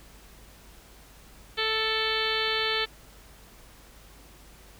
harmonic tone with a mistuned harmonic, 440 Hz, A4, in tune, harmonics 1 / 2 / 3 / 4 / 5 / 6 / 7 / 8 / 9 / 10, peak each -32 / -38 / -34 / -32 / -34 / -37 / -32 / -33 / -36 / -36 dBFS, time 1.57-2.86 s, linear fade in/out 20 ms, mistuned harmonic 5, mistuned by +19 cents, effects added 50 Hz sine -53 dBFS peak until 4.79 s + pink hiss -53 dBFS RMS until 4.79 s

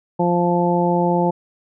harmonic tone, 174.61 Hz, F3, in tune, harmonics 1 / 2 / 3 / 4 / 5, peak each -19 / -21 / -22 / -25 / -21 dBFS, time 0.19-1.31 s, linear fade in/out 10 ms, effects none

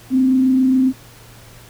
sine tone with frequency modulation, 260.2 Hz, C4, 9 cents flat, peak -11 dBFS, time 0.1-0.93 s, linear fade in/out 50 ms, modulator 27.2 Hz, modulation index 0.25, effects added 116 Hz sine -44 dBFS peak until 1.69 s + pink hiss -44 dBFS RMS until 1.69 s

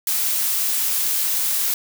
blue noise, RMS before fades -21 dBFS, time 0.07-1.74 s, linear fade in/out 2 ms, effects none

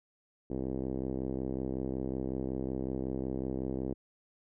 5% pulse tone with low-pass filter, 65.41 Hz, C2, in tune, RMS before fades -35 dBFS, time 0.5-3.94 s, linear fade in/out 5 ms, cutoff 350 Hz, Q 1.6, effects none

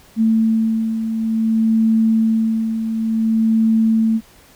sine beating tone pair, 222.5 / 223.06 Hz, A3 / A3, +20 / +24 cents, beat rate 0.56 Hz, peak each -22 / -14 dBFS, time 0.16-4.21 s, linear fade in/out 50 ms, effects pink hiss -48 dBFS RMS until 4.55 s

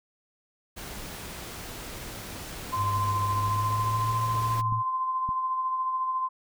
pink noise, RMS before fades -39 dBFS, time 0.76-4.62 s, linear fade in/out 20 ms
sine tone with tremolo, 1037 Hz, C6, 16 cents flat, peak -24 dBFS, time 2.72-6.29 s, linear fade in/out 20 ms, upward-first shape sine, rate 14 Hz, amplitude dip 35%
sine tone with pitch glide, 100.6 to 112.92 Hz, G2 to A2, +45 to +45 cents, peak -28 dBFS, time 2.75-4.83 s, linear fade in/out 50 ms, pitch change +200 cents, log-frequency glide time 3.33-4.19 s
clicks, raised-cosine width 5 ms, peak -25 dBFS, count 2, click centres 4.724 / 5.29 s
effects none

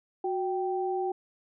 sine tone pair together, 368.1 / 780 Hz, F#4 / G5, -9 / -9 cents, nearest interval octave + minor second, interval 1300 cents, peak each -29 / -31 dBFS, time 0.24-1.12 s, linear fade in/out 5 ms, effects none

